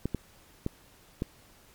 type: clicks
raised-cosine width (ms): 3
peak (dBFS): -16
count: 4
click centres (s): 0.056 / 0.147 / 0.664 / 1.221
effects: pink hiss -58 dBFS RMS until 1.74 s + MP3 96 kbps